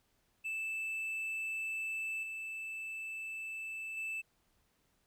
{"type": "tone with level steps", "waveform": "triangle", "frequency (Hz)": 2637, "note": "E7", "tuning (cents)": 0, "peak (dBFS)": [-34, -38, -35], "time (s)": [0.44, 4.22], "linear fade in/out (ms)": 20, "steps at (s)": [2.23, 3.97], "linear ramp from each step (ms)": 2, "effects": ["pink hiss -75 dBFS RMS until 5.06 s"]}